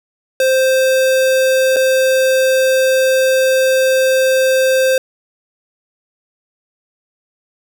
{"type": "tone with dropouts", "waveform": "square", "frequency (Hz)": 523.3, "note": "C5", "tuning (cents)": 0, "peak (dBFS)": -11, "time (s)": [0.4, 4.98], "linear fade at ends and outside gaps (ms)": 2, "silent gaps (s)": [1.762, 1.766], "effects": []}